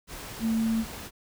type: tone in noise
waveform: sine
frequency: 224.5 Hz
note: A3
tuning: 35 cents sharp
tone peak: -23 dBFS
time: 0.4-0.85 s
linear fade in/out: 50 ms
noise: pink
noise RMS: -40 dBFS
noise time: 0.07-1.11 s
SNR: +14 dB
effects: none